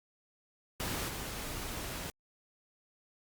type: noise with level steps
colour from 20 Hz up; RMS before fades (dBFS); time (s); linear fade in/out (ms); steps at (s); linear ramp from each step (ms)
pink; -36 / -40; 0.8-2.1; 0; 1.08; 5
effects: Opus 48 kbps